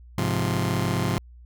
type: chord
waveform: sawtooth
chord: F minor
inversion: first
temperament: just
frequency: 104.77 / 130.96 / 174.61 Hz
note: Ab2 / C3 / F3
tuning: +16 / +2 / 0 cents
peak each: -23 dBFS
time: 0.18-1.18 s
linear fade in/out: 0 ms
effects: added 60 Hz sine -44 dBFS peak until 1.45 s